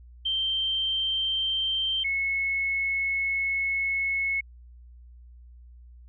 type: tone pair in turn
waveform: sine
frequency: 3136 / 2191 Hz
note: G7 / C#7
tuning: 0 / -21 cents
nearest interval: tritone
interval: 621 cents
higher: first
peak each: -24 dBFS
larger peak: neither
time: 0.25-2.04 / 2.04-4.41 s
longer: second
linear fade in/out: 10 ms
effects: added 60 Hz sine -46 dBFS peak until 6.08 s